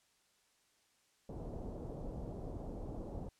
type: low-pass noise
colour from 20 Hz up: pink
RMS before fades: -44 dBFS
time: 1.29-3.29 s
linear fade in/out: 5 ms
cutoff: 700 Hz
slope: 24 dB/octave
effects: white hiss -73 dBFS RMS until 3.39 s + low-pass 9000 Hz 12 dB/octave